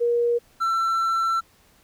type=tone pair in turn; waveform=sine / triangle; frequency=474.8 / 1342.9 Hz; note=A#4 / E6; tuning=+32 / +32 cents; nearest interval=octave + tritone; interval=1800 cents; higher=second; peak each=-18 dBFS; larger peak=neither; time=0-0.39 / 0.6-1.41 s; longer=second; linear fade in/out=20 ms; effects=pink hiss -58 dBFS RMS until 1.83 s